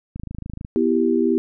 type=click train; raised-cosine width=5 ms; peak=-19 dBFS; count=14; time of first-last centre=0.16-0.649 s; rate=26.6 Hz
type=chord; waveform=sine; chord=E minor; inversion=second; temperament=equal; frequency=246.9 / 329.6 / 392 Hz; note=B3 / E4 / G4; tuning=0 / 0 / 0 cents; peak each=-20 dBFS; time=0.76-1.38 s; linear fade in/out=0 ms
effects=none